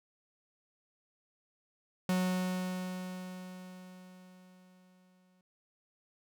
45% pulse tone with exponential decay, 183.6 Hz, F#3, 13 cents flat, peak -27 dBFS, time 2.09-5.41 s, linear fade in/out 2 ms, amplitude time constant 720 ms, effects none

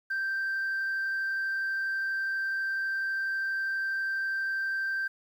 sine tone with frequency modulation, 1568 Hz, G6, in tune, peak -26 dBFS, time 0.1-5.08 s, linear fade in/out 10 ms, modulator 32.2 Hz, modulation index 0.37, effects tanh soft clip ceiling -26 dBFS + 10-bit

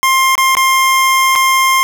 25% pulse tone with dropouts, 1058 Hz, C6, 19 cents sharp, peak -5 dBFS, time 0.03-1.83 s, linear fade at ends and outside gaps 0 ms, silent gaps 0.354-0.379 / 0.551-0.569 / 1.354-1.359 s, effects none

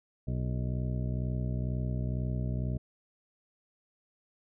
harmonic tone with a mistuned harmonic, 62.1 Hz, B1, 10 cents sharp, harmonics 1 / 2 / 3 / 4 / 5 / 6 / 7 / 9 / 10, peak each -34 / -32 / -38 / -42 / -51 / -49 / -51 / -57 / -48 dBFS, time 0.27-2.78 s, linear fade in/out 10 ms, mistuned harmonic 6, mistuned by -60 cents, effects none

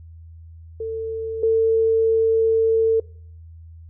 sine tone pair in turn, 446.7 / 448.5 Hz, A4 / A4, +26 / +33 cents, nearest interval unison, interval 7 cents, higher second, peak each -24 / -14 dBFS, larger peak second, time 0.8-1.43 / 1.43-3 s, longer second, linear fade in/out 5 ms, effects noise-tail reverb RT60 0.5 s tail -23 dB re dry + added 82 Hz sine -39 dBFS peak until 3.89 s

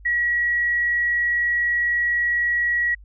sine tone, 1918 Hz, A#6, 49 cents sharp, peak -18 dBFS, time 0.05-2.95 s, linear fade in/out 10 ms, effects added 50 Hz sine -42 dBFS peak until 3.04 s

